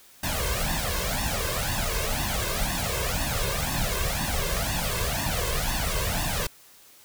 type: noise with flanger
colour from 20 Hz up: pink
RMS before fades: -27 dBFS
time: 0.23-6.47 s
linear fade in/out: 5 ms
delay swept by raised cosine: 1.1 to 1.92 ms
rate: 2 Hz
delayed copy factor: +0.9
effects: white hiss -53 dBFS RMS until 7.04 s